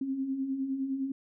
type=beating tone pair; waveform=sine; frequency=260 / 269.8 Hz; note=C4 / C#4; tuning=-11 / -47 cents; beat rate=9.8 Hz; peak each=-39 / -30 dBFS; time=0.01-1.12 s; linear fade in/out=5 ms; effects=none